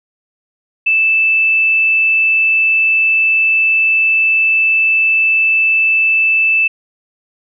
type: tone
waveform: sine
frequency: 2637 Hz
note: E7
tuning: in tune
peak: -9 dBFS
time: 0.86-6.68 s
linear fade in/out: 10 ms
effects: none